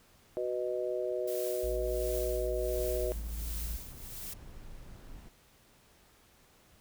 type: harmonic tone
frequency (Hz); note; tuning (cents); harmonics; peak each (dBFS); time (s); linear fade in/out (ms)
123.7; B2; +3; 3 / 4 / 5; -35 / -36 / -35; 0.37-3.12; 0
type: noise with tremolo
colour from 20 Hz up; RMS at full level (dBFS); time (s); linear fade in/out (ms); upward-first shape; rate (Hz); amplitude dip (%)
blue; -41; 1.27-4.34; 10; triangle; 1.4; 80
type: tone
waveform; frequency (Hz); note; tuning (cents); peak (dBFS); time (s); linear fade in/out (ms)
triangle; 55.7; A1; +22; -33; 1.63-3.77; 10
type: noise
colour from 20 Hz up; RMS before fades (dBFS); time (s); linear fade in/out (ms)
brown; -48; 2.74-5.29; 5
effects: pink hiss -63 dBFS RMS until 6.8 s